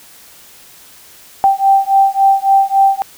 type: beating tone pair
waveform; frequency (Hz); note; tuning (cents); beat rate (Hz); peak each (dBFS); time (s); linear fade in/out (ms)
sine; 781 / 784.6; G5 / G5; -7 / +1; 3.6; -11; 1.44-3.02; 0
effects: white hiss -41 dBFS RMS until 3.17 s